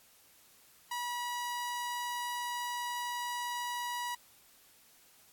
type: tone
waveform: sawtooth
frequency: 969 Hz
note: B5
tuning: 33 cents flat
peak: -31 dBFS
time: 0.91-4.15 s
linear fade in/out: 5 ms
effects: white hiss -62 dBFS RMS until 5.32 s + AAC 64 kbps